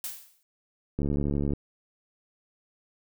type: noise with exponential decay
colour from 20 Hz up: blue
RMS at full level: -32 dBFS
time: 0.04-0.43 s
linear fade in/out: 1 ms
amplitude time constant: 83 ms
type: click train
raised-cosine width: 3 ms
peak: -16 dBFS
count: 40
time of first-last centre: 0.99-1.535 s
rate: 71.6 Hz
effects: none